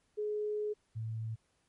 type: tone pair in turn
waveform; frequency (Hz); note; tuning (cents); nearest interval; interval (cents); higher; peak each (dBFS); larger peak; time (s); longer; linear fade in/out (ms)
sine; 421.2 / 111.56; G#4 / A2; +24 / +24; octave + major seventh; 2300; first; -32 / -35; first; 0.17-0.74 / 0.95-1.36; first; 20
effects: pink hiss -75 dBFS RMS until 1.68 s + MP3 48 kbps